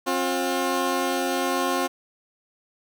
15% pulse tone pair together, 267.3 / 356.8 Hz, C4 / F4, +37 / +37 cents, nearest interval perfect fourth, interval 500 cents, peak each -19 dBFS, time 0.06-1.88 s, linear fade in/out 20 ms, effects none

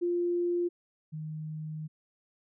sine tone pair in turn, 349.2 / 155.25 Hz, F4 / D#3, 0 / -3 cents, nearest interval octave + major second, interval 1403 cents, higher first, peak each -26 / -35 dBFS, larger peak first, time 0.01-0.69 / 1.12-1.88 s, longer second, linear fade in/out 20 ms, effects none

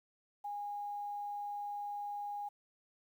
sine tone with quantisation, 820 Hz, G#5, 22 cents flat, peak -38 dBFS, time 0.44-2.49 s, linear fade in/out 10 ms, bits 11, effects none

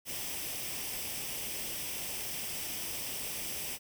white noise with comb filter, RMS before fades -38 dBFS, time 0.05-3.79 s, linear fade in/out 50 ms, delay 0.36 ms, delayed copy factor +0.55, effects none

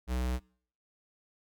square tone, 62.5 Hz, B1, 21 cents sharp, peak -30 dBFS, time 0.07-0.4 s, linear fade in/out 50 ms, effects noise-tail reverb RT60 0.6 s tail -26 dB re dry

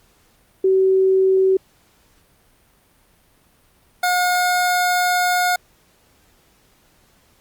sine / 25% pulse tone pair in turn, 380.4 / 719.4 Hz, F#4 / F#5, +48 / -49 cents, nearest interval major seventh, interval 1103 cents, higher second, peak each -12 dBFS, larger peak neither, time 0.64-1.57 / 4.03-5.56 s, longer second, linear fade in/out 5 ms, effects pink hiss -57 dBFS RMS until 7.4 s + Opus 48 kbps

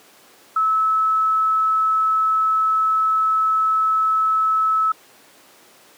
sine tone, 1300 Hz, E6, 24 cents flat, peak -15 dBFS, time 0.56-4.92 s, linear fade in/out 5 ms, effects pink hiss -49 dBFS RMS until 5.97 s + high-pass 300 Hz 12 dB/octave

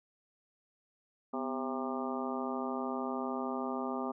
harmonic tone with a mistuned harmonic, 133.2 Hz, C3, 31 cents sharp, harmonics 2 / 3 / 4 / 5 / 6 / 7 / 8 / 9, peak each -37 / -41 / -44 / -42 / -42 / -45 / -47 / -42 dBFS, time 1.33-4.12 s, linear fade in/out 10 ms, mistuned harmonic 2, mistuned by -93 cents, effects none

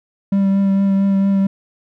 triangle tone with vibrato, 196 Hz, G3, in tune, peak -10 dBFS, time 0.32-1.47 s, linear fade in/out 5 ms, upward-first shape triangle, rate 4.4 Hz, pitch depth 18 cents each way, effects none

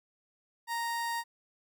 30% pulse tone, 932.3 Hz, A#5, in tune, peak -29 dBFS, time 0.67-1.24 s, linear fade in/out 50 ms, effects none

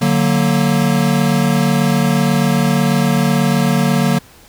square chord, D augmented, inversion none, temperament equal, 146.83 / 185 / 233.1 Hz, D3 / F#3 / A#3, 0 / 0 / 0 cents, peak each -17 dBFS, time 0.01-4.19 s, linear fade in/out 10 ms, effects pink hiss -44 dBFS RMS until 4.48 s

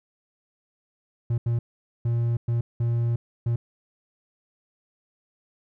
triangle tone bursts at uneven times, 117.7 Hz, A#2, 17 cents sharp, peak -19 dBFS, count 6, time 1.3-1.38 / 1.46-1.59 / 2.05-2.37 / 2.48-2.61 / 2.8-3.16 / 3.46-3.56 s, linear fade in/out 5 ms, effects none

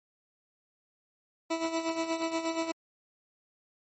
20% pulse tone with tremolo, 327.7 Hz, E4, 10 cents flat, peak -22 dBFS, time 1.5-2.72 s, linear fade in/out 10 ms, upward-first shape sine, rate 8.4 Hz, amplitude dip 65%, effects MP3 32 kbps

